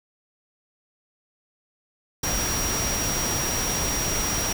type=tone in noise; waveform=sine; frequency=5690 Hz; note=F8; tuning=31 cents sharp; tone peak=-27 dBFS; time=2.23-4.53 s; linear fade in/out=5 ms; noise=pink; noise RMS=-27 dBFS; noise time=2.23-4.53 s; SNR=-3 dB; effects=none